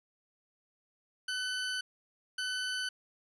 20% pulse tone bursts at uneven times, 1506 Hz, F#6, 30 cents sharp, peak -28 dBFS, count 2, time 1.28-1.81 / 2.38-2.89 s, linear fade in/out 5 ms, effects resampled to 24000 Hz

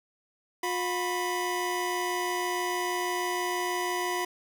25% pulse tone pair together, 358 / 987.8 Hz, F4 / B5, +43 / 0 cents, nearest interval octave + tritone, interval 1757 cents, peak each -27 dBFS, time 0.63-4.25 s, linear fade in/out 5 ms, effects none

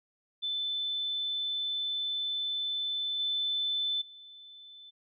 sine tone with level steps, 3520 Hz, A7, in tune, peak -30 / -28 / -48 dBFS, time 0.42-4.91 s, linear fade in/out 20 ms, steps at 3.19 / 4.01 s, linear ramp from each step 10 ms, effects none

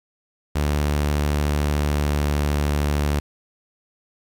sawtooth tone with pitch glide, 73.6 to 73.18 Hz, D2 to D2, +4 to -6 cents, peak -15 dBFS, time 0.55-3.2 s, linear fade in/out 10 ms, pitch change -10 cents, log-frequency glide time 1.8-2.17 s, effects 8-bit

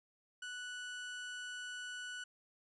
30% pulse tone, 1480 Hz, F#6, in tune, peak -40 dBFS, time 0.42-2.24 s, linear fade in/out 5 ms, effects resampled to 24000 Hz

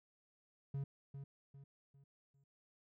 triangle tone with echo, 138.59 Hz, C#3, in tune, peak -36 dBFS, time 0.74-0.84 s, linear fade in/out 5 ms, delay 400 ms, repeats 4, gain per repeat -8 dB, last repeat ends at 2.44 s, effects none

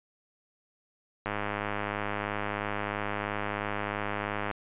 click train, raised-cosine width 0.5 ms, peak -16 dBFS, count 336, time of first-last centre 1.26-4.512 s, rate 103 Hz, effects resampled to 8000 Hz

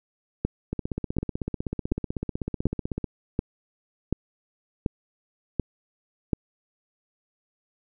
two click trains, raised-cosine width 3 ms, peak -15 / -10 dBFS, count 38 / 9, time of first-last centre 0.73-3.042 / 0.45-6.332 s, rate 16 / 1.36 Hz, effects none

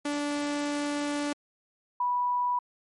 sawtooth / sine tone pair in turn, 290.9 / 982.1 Hz, D4 / B5, -16 / -10 cents, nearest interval octave + major sixth, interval 2106 cents, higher second, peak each -24 dBFS, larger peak neither, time 0.05-1.33 / 2-2.59 s, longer first, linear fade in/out 5 ms, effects MP3 48 kbps

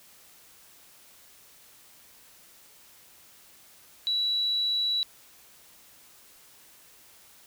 sine tone pair in turn, 3925 / 3925 Hz, B7 / B7, -11 / -11 cents, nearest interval unison, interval 0 cents, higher neither, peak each -24 dBFS, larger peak neither, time 4.07-4.55 / 4.55-5.03 s, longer neither, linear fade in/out 0 ms, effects white hiss -55 dBFS RMS until 7.46 s

